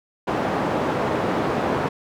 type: band-pass noise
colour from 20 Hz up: white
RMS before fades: -23 dBFS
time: 0.27-1.89 s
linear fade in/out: 10 ms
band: 120 to 780 Hz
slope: 12 dB/octave
effects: none